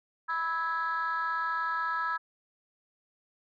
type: chord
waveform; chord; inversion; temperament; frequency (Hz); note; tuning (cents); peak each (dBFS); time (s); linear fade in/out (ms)
sine; E major; second; equal with one note detuned; 987.8 / 1306.4 / 1661.2; B5 / E6 / G#6; 0 / -16 / 0; -33 / -30 / -32; 0.28-2.18; 20
effects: tanh soft clip ceiling -23 dBFS

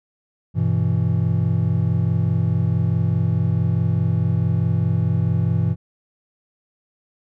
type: chord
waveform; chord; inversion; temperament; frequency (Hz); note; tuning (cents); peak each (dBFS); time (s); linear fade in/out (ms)
triangle; E minor; first; just; 98.89 / 123.61 / 164.81; G2 / B2 / E3; +16 / +2 / 0; -19; 0.54-5.76; 50
effects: none

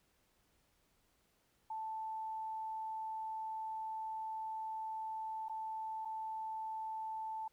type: tone with dropouts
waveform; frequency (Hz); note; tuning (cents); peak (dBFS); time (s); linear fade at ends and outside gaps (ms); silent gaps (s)
sine; 880; A5; 0; -39; 1.7-7.48; 5; 5.485-5.495 / 6.05-6.054
effects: pink hiss -75 dBFS RMS until 7.52 s

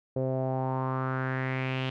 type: tone with low-pass filter sweep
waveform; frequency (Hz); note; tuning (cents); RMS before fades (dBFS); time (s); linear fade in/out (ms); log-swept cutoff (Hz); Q
sawtooth; 130.81; C3; 0; -30; 0.16-1.9; 5; 510 to 3100; 4
effects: none

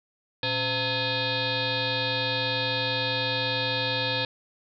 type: tone with frequency modulation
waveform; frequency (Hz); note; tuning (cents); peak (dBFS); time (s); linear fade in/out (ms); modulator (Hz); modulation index
sine; 2093; C7; 0; -24; 0.43-4.25; 2; 395; 5.4
effects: none

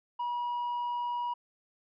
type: tone with tanh clipping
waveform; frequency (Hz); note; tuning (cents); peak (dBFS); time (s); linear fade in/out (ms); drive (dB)
sine; 965; B5; -40; -31; 0.19-1.34; 10; 2
effects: none

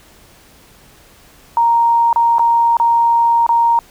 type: tone with dropouts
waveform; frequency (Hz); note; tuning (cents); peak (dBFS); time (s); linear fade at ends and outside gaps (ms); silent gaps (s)
sine; 932.3; A#5; 0; -9; 1.57-3.79; 1; 2.129-2.16 / 2.384-2.394 / 2.769-2.799 / 3.465-3.491
effects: pink hiss -46 dBFS RMS until 3.9 s

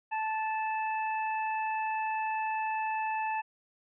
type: harmonic tone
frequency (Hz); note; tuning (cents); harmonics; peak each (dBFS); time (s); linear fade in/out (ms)
875; A5; -10; 1 / 2 / 3; -30 / -40 / -39; 0.11-3.42; 20
effects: none

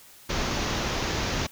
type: low-pass noise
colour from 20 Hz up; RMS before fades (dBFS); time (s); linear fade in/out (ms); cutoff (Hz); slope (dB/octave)
pink; -28; 0.29-1.47; 10; 6800; 96
effects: white hiss -51 dBFS RMS until 1.51 s

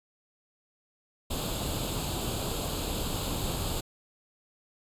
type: noise with comb filter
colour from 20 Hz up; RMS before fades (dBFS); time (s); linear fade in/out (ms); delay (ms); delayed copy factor
pink; -32; 1.3-3.81; 10; 0.26; +0.75
effects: resampled to 32000 Hz

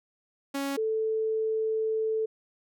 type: tone pair in turn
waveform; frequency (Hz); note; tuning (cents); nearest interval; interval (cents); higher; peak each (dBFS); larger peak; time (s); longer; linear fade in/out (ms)
sawtooth / sine; 277.2 / 440; C#4 / A4; 0 / 0; minor sixth; 800; second; -25; neither; 0.54-0.77 / 0.77-2.26; second; 10
effects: none

